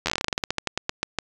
slowing click train, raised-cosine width 0.2 ms, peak -6 dBFS, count 21, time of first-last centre 0.06-1.187 s, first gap 11 ms, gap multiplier 1.15, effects resampled to 24000 Hz + 7-bit

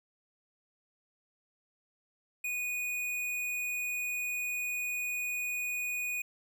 square tone, 2475 Hz, D#7, 10 cents flat, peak -33 dBFS, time 2.44-6.22 s, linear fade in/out 5 ms, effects none

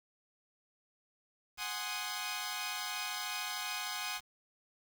10% pulse chord, Ab dominant seventh, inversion third, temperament equal, 740 / 830.6 / 1046.5 / 1244.5 Hz, Gb5 / Ab5 / C6 / Eb6, 0 / 0 / 0 / 0 cents, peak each -34 dBFS, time 1.57-4.21 s, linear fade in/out 50 ms, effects 9-bit

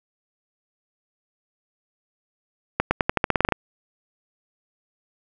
accelerating click train, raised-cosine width 0.5 ms, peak -3 dBFS, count 12, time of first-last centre 2.8-3.522 s, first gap 110 ms, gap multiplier 0.89, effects none

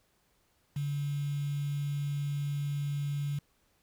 sine tone with quantisation, 143.4 Hz, D3, 41 cents flat, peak -30 dBFS, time 0.76-3.39 s, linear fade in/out 5 ms, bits 8, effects pink hiss -71 dBFS RMS until 3.82 s

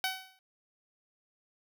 10% pulse tone with exponential decay, 756 Hz, F#5, 37 cents sharp, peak -19 dBFS, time 0.04-0.39 s, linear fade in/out 1 ms, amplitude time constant 75 ms, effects none

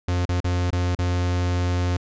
45% pulse tone with dropouts, 88.9 Hz, F2, 31 cents sharp, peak -20 dBFS, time 0.08-1.97 s, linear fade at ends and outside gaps 5 ms, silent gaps 0.254-0.29 / 0.404-0.443 / 0.705-0.727 / 0.951-0.988 s, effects resampled to 16000 Hz

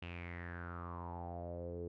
sawtooth tone with low-pass filter sweep, 86.7 Hz, F2, 12 cents flat, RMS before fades -45 dBFS, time 0.02-1.88 s, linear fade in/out 5 ms, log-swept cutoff 2800 to 410 Hz, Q 7.2, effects none

